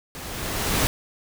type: noise with level ramp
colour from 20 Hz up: pink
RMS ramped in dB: -37 to -20 dBFS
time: 0.15-0.87 s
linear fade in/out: 0 ms
effects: none